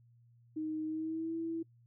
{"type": "tone with pitch glide", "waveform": "sine", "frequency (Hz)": [311.7, 328.9], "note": ["D#4", "E4"], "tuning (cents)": [3, -4], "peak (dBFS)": -34, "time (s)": [0.56, 1.63], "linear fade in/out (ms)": 10, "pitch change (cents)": 93, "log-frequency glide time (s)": [0.85, 1.35], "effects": ["noise-tail reverb RT60 0.1 s tail -23 dB re dry", "added 118 Hz sine -61 dBFS peak until 1.86 s"]}